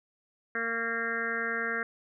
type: harmonic tone with a mistuned harmonic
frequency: 230 Hz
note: A#3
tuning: 23 cents flat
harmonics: 1 / 2 / 3 / 5 / 6 / 7 / 8 / 9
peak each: -41 / -37 / -43 / -43 / -36 / -33 / -35 / -42 dBFS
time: 0.55-1.83 s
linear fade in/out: 2 ms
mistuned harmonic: 5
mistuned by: -24 cents
effects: none